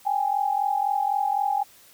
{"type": "tone pair together", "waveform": "sine", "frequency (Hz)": [791, 834.9], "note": ["G5", "G#5"], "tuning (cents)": [15, 9], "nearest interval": "minor second", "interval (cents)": 94, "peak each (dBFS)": -24, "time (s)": [0.05, 1.64], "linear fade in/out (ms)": 20, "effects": ["white hiss -53 dBFS RMS until 1.93 s"]}